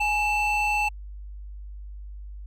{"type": "tone pair together", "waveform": "triangle", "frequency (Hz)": [836, 2665], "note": ["G#5", "E7"], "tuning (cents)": [11, 18], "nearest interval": "octave + minor sixth", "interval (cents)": 2007, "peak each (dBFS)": -21, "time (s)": [0, 0.89], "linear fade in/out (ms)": 10, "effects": ["tanh soft clip ceiling -17 dBFS", "added 50 Hz sine -36 dBFS peak until 2.46 s"]}